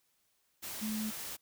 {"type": "tone in noise", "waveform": "sine", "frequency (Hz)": 216.3, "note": "A3", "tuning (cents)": -29, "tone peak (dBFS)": -34, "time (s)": [0.81, 1.11], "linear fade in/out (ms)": 20, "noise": "white", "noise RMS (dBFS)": -42, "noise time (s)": [0.62, 1.37], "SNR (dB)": 5, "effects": ["white hiss -75 dBFS RMS until 1.41 s"]}